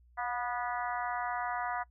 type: harmonic tone with a mistuned harmonic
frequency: 244.7 Hz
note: B3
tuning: 16 cents flat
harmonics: 3 / 4 / 5 / 6 / 7 / 8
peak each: -36 / -38 / -40 / -42 / -43 / -44 dBFS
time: 0.17-1.84 s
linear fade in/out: 20 ms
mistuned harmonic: 3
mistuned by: -27 cents
effects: noise-tail reverb RT60 0.1 s tail -23 dB re dry + added 60 Hz sine -59 dBFS peak until 1.9 s